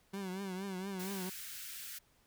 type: tone with vibrato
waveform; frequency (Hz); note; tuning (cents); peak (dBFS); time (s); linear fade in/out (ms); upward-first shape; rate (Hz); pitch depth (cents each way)
30% pulse; 190.6; G3; -48; -36; 0.13-1.3; 10; triangle; 4.3; 100
type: high-pass noise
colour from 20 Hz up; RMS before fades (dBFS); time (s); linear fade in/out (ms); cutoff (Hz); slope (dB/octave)
white; -46; 0.99-1.99; 10; 1400; 48
effects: pink hiss -70 dBFS RMS until 2.26 s